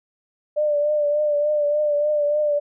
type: tone with vibrato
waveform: sine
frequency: 593 Hz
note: D5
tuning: 17 cents sharp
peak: -17 dBFS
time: 0.56-2.6 s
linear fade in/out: 20 ms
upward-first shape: triangle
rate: 3.4 Hz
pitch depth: 41 cents each way
effects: none